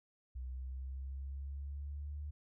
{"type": "linear sweep", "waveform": "sine", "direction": "up", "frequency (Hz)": [62.9, 74.1], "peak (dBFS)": -40, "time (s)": [0.35, 2.31], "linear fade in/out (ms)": 10, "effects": []}